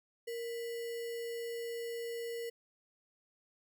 sine tone with sample-and-hold, 466.2 Hz, A#4, in tune, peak -37 dBFS, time 0.27-2.5 s, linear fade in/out 10 ms, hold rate 2450 Hz, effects none

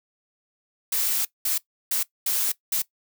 blue noise bursts at uneven times, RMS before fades -24 dBFS, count 5, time 0.92-1.25 / 1.45-1.58 / 1.91-2.03 / 2.26-2.52 / 2.72-2.82 s, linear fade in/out 5 ms, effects noise-tail reverb RT60 0.1 s tail -19 dB re dry

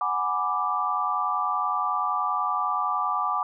sine chord, G# half-diminished seventh, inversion third, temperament equal, 740 / 830.6 / 987.8 / 1174.7 Hz, F#5 / G#5 / B5 / D6, 0 / 0 / 0 / 0 cents, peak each -31 / -31 / -31 / -25 dBFS, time 0.01-3.43 s, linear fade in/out 2 ms, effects none

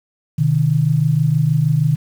sine tone pair together, 127.9 / 154.27 Hz, C3 / D#3, -39 / -14 cents, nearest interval minor third, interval 325 cents, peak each -17 / -14 dBFS, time 0.38-1.96 s, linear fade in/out 10 ms, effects 7-bit

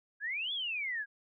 sine exponential two-way sweep, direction up then down, 1601 to 3471 to 1601 Hz, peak -33 dBFS, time 0.2-1.06 s, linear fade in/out 50 ms, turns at 0.53 s, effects none

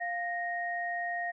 sine tone pair together, 699.5 / 1864.7 Hz, F5 / A#6, +3 / 0 cents, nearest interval octave + perfect fourth, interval 1697 cents, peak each -34 / -34 dBFS, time 0-1.32 s, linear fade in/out 20 ms, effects none

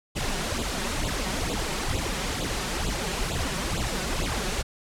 pink noise with flanger, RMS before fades -28 dBFS, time 0.15-4.63 s, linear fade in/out 20 ms, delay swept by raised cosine 0.26 to 5.46 ms, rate 2.2 Hz, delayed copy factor +0.8, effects low-pass 9000 Hz 12 dB/octave

